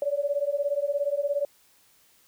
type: beating tone pair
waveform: sine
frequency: 563 / 580 Hz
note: C#5 / D5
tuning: +27 / -22 cents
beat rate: 17 Hz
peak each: -27 dBFS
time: 0.02-1.45 s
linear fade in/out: 2 ms
effects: white hiss -61 dBFS RMS until 2.27 s

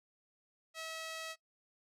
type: tone with band-pass filter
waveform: sawtooth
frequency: 645 Hz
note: E5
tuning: 38 cents flat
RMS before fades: -44 dBFS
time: 0.74-1.36 s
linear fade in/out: 50 ms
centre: 4000 Hz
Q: 0.62
effects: noise-tail reverb RT60 0.1 s tail -19 dB re dry

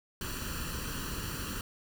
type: noise with comb filter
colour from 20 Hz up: pink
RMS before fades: -37 dBFS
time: 0.21-1.61 s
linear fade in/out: 2 ms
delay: 0.69 ms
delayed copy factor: +0.75
effects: none

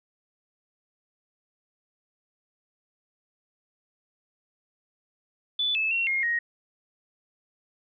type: tone with pitch steps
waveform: sine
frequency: 3479 / 2611 / 2730 / 2138 / 1878 Hz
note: A7 / E7 / F7 / C7 / A#6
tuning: -20 / -17 / -40 / +37 / +12 cents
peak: -23 dBFS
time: 5.59-6.39 s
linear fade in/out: 5 ms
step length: 160 ms
effects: none

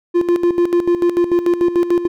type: tone with tremolo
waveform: triangle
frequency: 348.1 Hz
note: F4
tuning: 6 cents flat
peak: -8 dBFS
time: 0.14-2.08 s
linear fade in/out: 20 ms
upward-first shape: square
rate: 6.8 Hz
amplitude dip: 70%
effects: none

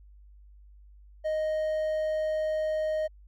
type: tone with hard clipping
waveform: triangle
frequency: 622.3 Hz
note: D#5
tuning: in tune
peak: -27 dBFS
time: 1.24-3.08 s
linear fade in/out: 20 ms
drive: 6 dB
effects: added 50 Hz sine -50 dBFS peak until 3.27 s

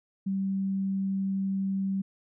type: tone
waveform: sine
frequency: 193.7 Hz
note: G3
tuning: 20 cents flat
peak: -26 dBFS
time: 0.26-2.02 s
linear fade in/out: 10 ms
effects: none

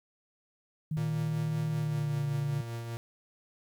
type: tone with pitch glide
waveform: sine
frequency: 155.56 to 144.31 Hz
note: D#3 to D3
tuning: 0 to -30 cents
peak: -29 dBFS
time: 0.91-2.61 s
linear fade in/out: 5 ms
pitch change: -130 cents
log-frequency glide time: 1.69-2.26 s
type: tone with tremolo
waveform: 45% pulse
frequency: 116.54 Hz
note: A#2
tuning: in tune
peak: -34 dBFS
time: 0.97-2.97 s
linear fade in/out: 0 ms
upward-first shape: triangle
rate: 5.2 Hz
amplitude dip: 40%
effects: 11-bit

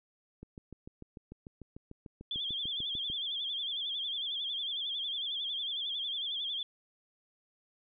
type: click train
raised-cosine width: 3 ms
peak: -33 dBFS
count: 19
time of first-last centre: 0.43-3.101 s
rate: 6.74 Hz
type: tone with vibrato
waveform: sine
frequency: 3348 Hz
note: G#7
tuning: 13 cents sharp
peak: -33 dBFS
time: 2.31-6.63 s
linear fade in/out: 2 ms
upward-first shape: sine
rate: 11 Hz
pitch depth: 96 cents each way
effects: none

